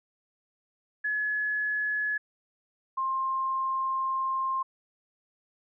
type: tone pair in turn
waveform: sine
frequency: 1700 / 1058.6 Hz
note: G#6 / C6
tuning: +40 / +20 cents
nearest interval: minor sixth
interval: 820 cents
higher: first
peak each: -26 dBFS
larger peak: neither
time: 1.04-2.18 / 2.97-4.63 s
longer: second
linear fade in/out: 10 ms
effects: none